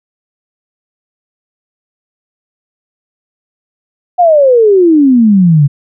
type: exponential sweep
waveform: sine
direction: down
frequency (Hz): 733 to 137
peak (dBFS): -3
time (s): 4.18-5.68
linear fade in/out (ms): 20
effects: none